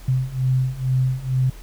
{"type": "beating tone pair", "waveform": "sine", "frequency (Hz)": [128.2, 130.4], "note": ["C3", "C3"], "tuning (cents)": [-35, -5], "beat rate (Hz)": 2.2, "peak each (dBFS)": [-22, -20], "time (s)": [0.08, 1.5], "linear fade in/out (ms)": 5, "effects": ["added 41 Hz sine -37 dBFS peak until 1.62 s", "pink hiss -47 dBFS RMS until 1.62 s"]}